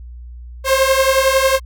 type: beating tone pair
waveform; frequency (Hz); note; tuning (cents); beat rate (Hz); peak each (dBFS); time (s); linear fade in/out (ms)
sawtooth; 527 / 538; C5 / C5; +12 / +48; 11; -11; 0.64-1.6; 50
effects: added 60 Hz sine -31 dBFS peak until 1.65 s